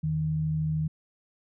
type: tone pair together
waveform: sine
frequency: 82.41 / 155.56 Hz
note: E2 / D#3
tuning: 0 / 0 cents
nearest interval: major seventh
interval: 1100 cents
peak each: -36 / -25 dBFS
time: 0.03-0.88 s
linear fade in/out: 10 ms
effects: none